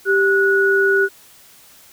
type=tone pair together; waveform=sine; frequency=392 / 1464.3 Hz; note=G4 / F#6; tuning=0 / -18 cents; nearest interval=octave + major seventh; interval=2282 cents; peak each=-15 dBFS; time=0.05-1.09 s; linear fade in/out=50 ms; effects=white hiss -47 dBFS RMS until 1.92 s